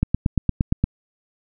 click train, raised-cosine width 5 ms, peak -5 dBFS, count 8, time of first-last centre 0.03-0.84 s, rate 8.64 Hz, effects none

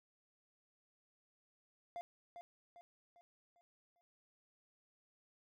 triangle tone with echo, 695 Hz, F5, 9 cents flat, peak -40 dBFS, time 1.96-2.01 s, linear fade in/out 0 ms, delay 400 ms, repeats 5, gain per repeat -7 dB, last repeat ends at 4.01 s, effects none

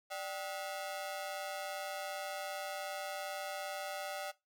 sawtooth ring-modulated tone, 682 Hz, F5, 41 cents flat, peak -32 dBFS, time 0.1-4.32 s, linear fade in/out 20 ms, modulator 91.3 Hz, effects noise-tail reverb RT60 0.2 s tail -18 dB re dry

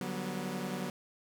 sawtooth chord, G major seventh, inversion second, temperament equal with one note detuned, 146.83 / 185 / 196 / 242.8 Hz, D3 / F#3 / G3 / B3, 0 / 0 / 0 / -29 cents, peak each -40 / -34 / -40 / -36 dBFS, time 0.01-0.9 s, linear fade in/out 2 ms, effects none

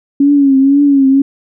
sine tone with vibrato, 277.2 Hz, C#4, in tune, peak -5 dBFS, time 0.2-1.22 s, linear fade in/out 5 ms, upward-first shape triangle, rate 2 Hz, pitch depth 76 cents each way, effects none

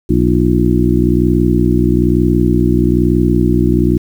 harmonic tone with a mistuned harmonic, 61.1 Hz, B1, 18 cents flat, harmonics 1 / 2 / 3 / 4 / 5 / 6, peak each -16 / -16 / -16 / -16 / -16 / -16 dBFS, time 0.09-3.98 s, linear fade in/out 10 ms, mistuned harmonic 6, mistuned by -77 cents, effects 7-bit

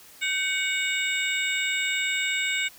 sine tone cluster, 1533 / 2233 / 2890 / 3674 / 7670 Hz, G6 / C#7 / F#7 / A#7 / A#8, -39 / +12 / -41 / -26 / +48 cents, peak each -33 / -26 / -32 / -32 / -35 dBFS, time 0.21-2.69 s, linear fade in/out 20 ms, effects white hiss -50 dBFS RMS until 2.78 s

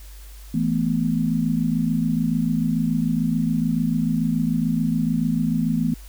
sine chord, E suspended fourth, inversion none, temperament equal, 164.81 / 220 / 246.9 Hz, E3 / A3 / B3, 0 / 0 / 0 cents, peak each -23 dBFS, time 0.54-5.94 s, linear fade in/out 5 ms, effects added 50 Hz sine -38 dBFS peak until 6.08 s + white hiss -49 dBFS RMS until 6.08 s

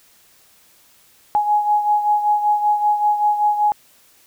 sine beating tone pair, 835 / 840.2 Hz, G#5 / G#5, +9 / +20 cents, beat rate 5.2 Hz, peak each -15 / -22 dBFS, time 1.35-3.72 s, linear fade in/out 0 ms, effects white hiss -53 dBFS RMS until 4.26 s

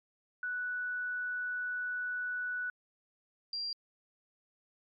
sine tone pair in turn, 1480 / 4751 Hz, F#6 / D8, 0 / +19 cents, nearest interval octave + minor sixth, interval 2019 cents, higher second, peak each -33 / -34 dBFS, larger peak first, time 0.43-2.7 / 3.53-3.73 s, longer first, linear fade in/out 2 ms, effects MP3 48 kbps

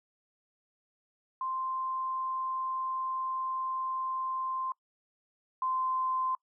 sine tone pair in turn, 1045 / 1037.2 Hz, C6 / C6, -2 / -15 cents, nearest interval unison, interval 13 cents, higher first, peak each -31 / -28 dBFS, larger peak second, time 1.41-4.72 / 5.62-6.35 s, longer first, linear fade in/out 2 ms, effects noise-tail reverb RT60 0.1 s tail -24 dB re dry

